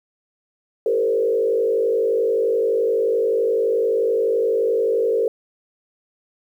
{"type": "tone with frequency modulation", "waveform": "sine", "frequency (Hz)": 457.8, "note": "A#4", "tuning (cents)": -31, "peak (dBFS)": -16, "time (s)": [0.86, 5.28], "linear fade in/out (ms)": 2, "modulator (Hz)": 51.6, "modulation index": 1.1, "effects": ["9-bit"]}